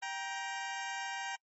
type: tone pair together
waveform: 20% pulse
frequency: 784 / 944.2 Hz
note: G5 / A#5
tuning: 0 / +22 cents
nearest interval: minor third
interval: 322 cents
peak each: -34 / -36 dBFS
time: 0.02-1.36 s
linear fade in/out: 10 ms
effects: noise-tail reverb RT60 0.1 s tail -26 dB re dry + MP3 32 kbps